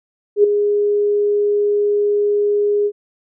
sine tone with ADSR envelope, 412.2 Hz, G#4, 13 cents flat, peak -5 dBFS, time 0.36-2.92 s, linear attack 80 ms, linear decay 6 ms, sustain -8 dB, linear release 60 ms, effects none

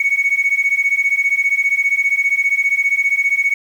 sine beating tone pair, 2217 / 2232 Hz, C#7 / C#7, 0 / +11 cents, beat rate 15 Hz, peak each -15 dBFS, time 0-3.54 s, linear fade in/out 5 ms, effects tanh soft clip ceiling -8 dBFS + 7-bit

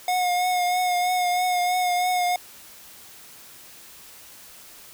square tone with vibrato, 722 Hz, F#5, 43 cents flat, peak -21 dBFS, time 0.08-2.36 s, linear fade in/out 2 ms, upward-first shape triangle, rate 3.1 Hz, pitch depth 31 cents each way, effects white hiss -46 dBFS RMS until 4.93 s

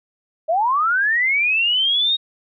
sine linear sweep, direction up, 608 to 3768 Hz, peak -15 dBFS, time 0.48-2.17 s, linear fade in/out 20 ms, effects none

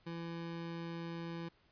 25% pulse tone, 167.9 Hz, E3, 32 cents sharp, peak -37 dBFS, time 0.06-1.49 s, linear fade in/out 10 ms, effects pink hiss -70 dBFS RMS until 1.71 s + resampled to 11025 Hz

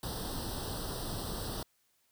pink noise with comb filter, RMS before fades -38 dBFS, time 0.03-1.63 s, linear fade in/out 2 ms, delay 0.22 ms, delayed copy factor +0.95, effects white hiss -73 dBFS RMS until 2.11 s

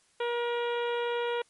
harmonic tone, 476.5 Hz, A#4, 38 cents sharp, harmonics 1 / 2 / 3 / 4 / 5 / 6 / 7 / 8, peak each -29 / -35 / -39 / -43 / -43 / -45 / -44 / -51 dBFS, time 0.2-1.42 s, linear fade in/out 5 ms, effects white hiss -66 dBFS RMS until 1.49 s + MP3 48 kbps

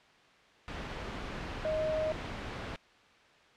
sine tone in noise, 625 Hz, D#5, 8 cents sharp, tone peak -29 dBFS, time 1.65-2.12 s, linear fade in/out 0 ms, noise pink, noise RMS -39 dBFS, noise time 0.68-2.76 s, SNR +7 dB, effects white hiss -60 dBFS RMS until 3.56 s + low-pass 3000 Hz 12 dB/octave

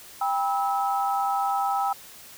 sine tone cluster, 794 / 975 / 1299 Hz, G5 / B5 / E6, +22 / -23 / -26 cents, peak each -24 / -31 / -28 dBFS, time 0.21-1.93 s, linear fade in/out 5 ms, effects white hiss -46 dBFS RMS until 2.37 s

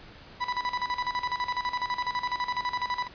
35% pulse tone with tremolo, 987.8 Hz, B5, in tune, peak -24 dBFS, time 0.4-3.08 s, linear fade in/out 20 ms, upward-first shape square, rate 12 Hz, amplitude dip 75%, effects pink hiss -49 dBFS RMS until 3.14 s + resampled to 11025 Hz

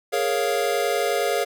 square chord, Bb minor seventh, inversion third, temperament equal, 415.3 / 466.2 / 554.4 / 698.5 Hz, Ab4 / Bb4 / Db5 / F5, 0 / 0 / 0 / 0 cents, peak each -27 dBFS, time 0.12-1.45 s, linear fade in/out 20 ms, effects none

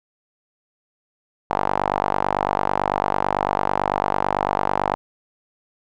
sawtooth tone with band-pass filter, 49 Hz, G1, in tune, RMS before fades -22 dBFS, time 1.5-4.95 s, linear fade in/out 0 ms, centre 870 Hz, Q 3.1, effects none

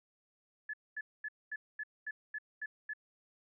sine tone bursts, 1716 Hz, A6, 44 cents flat, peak -37 dBFS, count 9, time 0.69-2.935 s, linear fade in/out 5 ms, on 45 ms, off 230 ms, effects none

